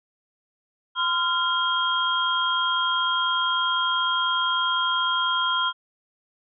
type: tone cluster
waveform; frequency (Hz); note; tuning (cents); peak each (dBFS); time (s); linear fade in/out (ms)
sine; 1026 / 1389 / 3235; C6 / F6 / G#7; -34 / -10 / -46; -25; 0.95-5.73; 50
effects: none